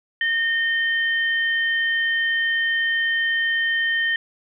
sine tone pair together, 1838 / 3094 Hz, A#6 / G7, -25 / -23 cents, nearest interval major sixth, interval 902 cents, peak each -19 / -27 dBFS, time 0.21-4.16 s, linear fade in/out 2 ms, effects none

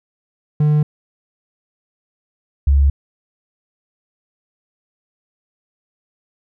triangle / sine tone pair in turn, 150.1 / 69.78 Hz, D3 / C#2, +38 / +12 cents, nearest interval octave + minor second, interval 1326 cents, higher first, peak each -9 dBFS, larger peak neither, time 0.6-0.83 / 2.67-2.9 s, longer neither, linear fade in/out 5 ms, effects none

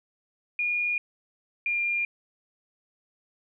sine tone pair in turn, 2433 / 2401 Hz, D#7 / D7, -39 / +38 cents, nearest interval unison, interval 23 cents, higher first, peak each -24 dBFS, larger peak neither, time 0.59-0.98 / 1.66-2.05 s, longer neither, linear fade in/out 2 ms, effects none

